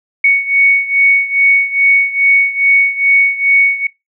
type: beating tone pair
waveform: sine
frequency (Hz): 2225 / 2227.4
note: C#7 / C#7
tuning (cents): +6 / +8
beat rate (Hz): 2.4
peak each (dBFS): -10 / -13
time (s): 0.24-3.87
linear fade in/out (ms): 5
effects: noise-tail reverb RT60 0.2 s tail -21 dB re dry